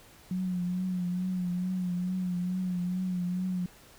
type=tone with vibrato; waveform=sine; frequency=181.3 Hz; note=F#3; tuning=35 cents flat; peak=-28 dBFS; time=0.31-3.66 s; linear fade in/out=2 ms; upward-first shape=triangle; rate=2.3 Hz; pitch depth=51 cents each way; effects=pink hiss -55 dBFS RMS until 3.98 s